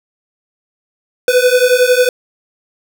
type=beating tone pair; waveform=square; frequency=493.7 / 504.7 Hz; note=B4 / B4; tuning=-1 / +38 cents; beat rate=11 Hz; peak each=-12 dBFS; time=1.28-2.09 s; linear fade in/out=2 ms; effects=none